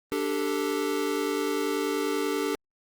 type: chord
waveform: square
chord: D suspended fourth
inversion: none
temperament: equal with one note detuned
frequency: 293.7 / 392 / 442.3 Hz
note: D4 / G4 / A4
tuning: 0 / 0 / +9 cents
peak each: -31 dBFS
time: 0.12-2.55 s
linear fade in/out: 0 ms
effects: Opus 32 kbps